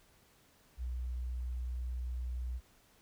sine tone, 61.7 Hz, B1, 1 cent flat, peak -35 dBFS, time 0.77-2.61 s, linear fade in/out 50 ms, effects pink hiss -66 dBFS RMS until 3.01 s

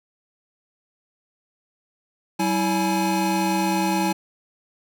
square tone cluster, 190.5 / 325.5 / 842 Hz, G3 / E4 / G#5, -49 / -22 / +24 cents, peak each -25 dBFS, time 2.39-4.13 s, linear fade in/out 10 ms, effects none

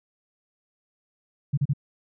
sine tone bursts, 140.9 Hz, C#3, 29 cents sharp, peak -19 dBFS, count 3, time 1.53-1.735 s, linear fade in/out 10 ms, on 45 ms, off 35 ms, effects none

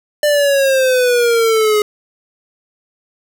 square exponential sweep, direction down, 597 to 417.2 Hz, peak -11 dBFS, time 0.23-1.82 s, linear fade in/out 2 ms, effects none

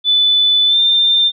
sine tone with pitch glide, 3494 to 3592 Hz, A7 to A7, -13 to +35 cents, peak -9 dBFS, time 0.04-1.32 s, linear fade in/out 50 ms, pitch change +48 cents, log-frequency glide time 0.67-0.78 s, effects none

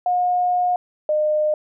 sine tone pair in turn, 719 / 608.6 Hz, F#5 / D#5, -50 / -38 cents, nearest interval minor third, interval 288 cents, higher first, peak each -16 dBFS, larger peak neither, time 0.06-0.76 / 1.09-1.54 s, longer first, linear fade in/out 2 ms, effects none

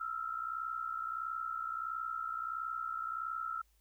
sine tone pair together, 1309 / 1370.5 Hz, E6 / F6, -13 / -33 cents, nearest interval minor second, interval 80 cents, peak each -38 / -40 dBFS, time 0-3.62 s, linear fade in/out 10 ms, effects added 53 Hz sine -68 dBFS peak until 3.8 s + white hiss -75 dBFS RMS until 3.8 s

